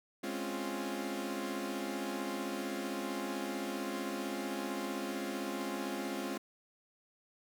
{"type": "chord", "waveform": "sawtooth", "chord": "Db major seventh", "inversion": "second", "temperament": "equal", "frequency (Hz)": [207.7, 261.6, 277.2, 349.2], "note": ["Ab3", "C4", "Db4", "F4"], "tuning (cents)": [0, 0, 0, 0], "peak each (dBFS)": [-38, -38, -38, -37], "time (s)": [0.23, 6.38], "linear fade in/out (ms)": 10, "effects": []}